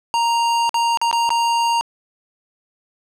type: tone with dropouts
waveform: square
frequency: 932.3 Hz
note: A#5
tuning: in tune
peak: -16 dBFS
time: 0.14-1.81 s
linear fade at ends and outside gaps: 0 ms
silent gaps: 0.693-0.743 / 0.973-1.015 / 1.113-1.128 / 1.292-1.304 s
effects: low-pass 8000 Hz 12 dB/octave + 9-bit